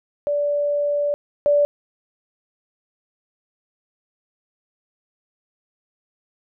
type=tone pair in turn; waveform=sine; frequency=581 / 581 Hz; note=D5 / D5; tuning=-19 / -19 cents; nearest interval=unison; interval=0 cents; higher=neither; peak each=-18 / -13 dBFS; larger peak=second; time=0.27-1.14 / 1.46-1.65 s; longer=first; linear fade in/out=0 ms; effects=none